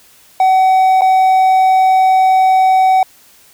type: tone with dropouts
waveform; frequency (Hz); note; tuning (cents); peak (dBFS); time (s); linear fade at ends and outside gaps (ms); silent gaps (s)
triangle; 755; F#5; +35; -5; 0.4-3.03; 2; 1.01-1.018
effects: white hiss -46 dBFS RMS until 3.53 s